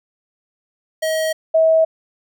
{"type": "tone pair in turn", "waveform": ["square", "sine"], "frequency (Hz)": [635, 644.2], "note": ["D#5", "E5"], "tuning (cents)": [35, -40], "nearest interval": "unison", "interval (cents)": 25, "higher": "second", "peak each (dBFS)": [-18, -10], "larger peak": "second", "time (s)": [[1.02, 1.33], [1.54, 1.85]], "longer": "neither", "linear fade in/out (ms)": 10, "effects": []}